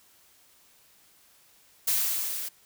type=noise with level ramp; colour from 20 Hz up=blue; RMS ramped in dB=-24 to -35 dBFS; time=1.87-2.49 s; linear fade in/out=10 ms; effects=white hiss -60 dBFS RMS until 2.65 s